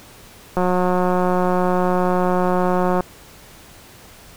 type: click train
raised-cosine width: 1 ms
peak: -6 dBFS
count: 442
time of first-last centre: 0.57-3.006 s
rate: 181 Hz
effects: pink hiss -44 dBFS RMS until 4.36 s